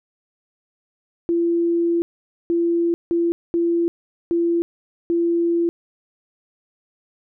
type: tone bursts at uneven times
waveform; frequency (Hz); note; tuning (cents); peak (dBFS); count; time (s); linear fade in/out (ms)
sine; 339.9; F4; -47; -16; 6; 1.29-2.02 / 2.5-2.94 / 3.11-3.32 / 3.54-3.88 / 4.31-4.62 / 5.1-5.69; 0
effects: none